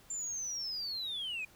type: linear sweep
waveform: sine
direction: down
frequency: 7300 to 2420 Hz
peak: -34 dBFS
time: 0.1-1.45 s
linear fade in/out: 5 ms
effects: tanh soft clip ceiling -33 dBFS + pink hiss -61 dBFS RMS until 1.55 s